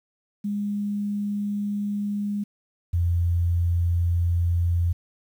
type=tone pair in turn; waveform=sine; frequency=204.8 / 86.11 Hz; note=G#3 / F2; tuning=-24 / -24 cents; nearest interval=octave + minor third; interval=1500 cents; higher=first; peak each=-24 / -19 dBFS; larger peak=second; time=0.44-2.44 / 2.93-4.93 s; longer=neither; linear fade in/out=10 ms; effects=9-bit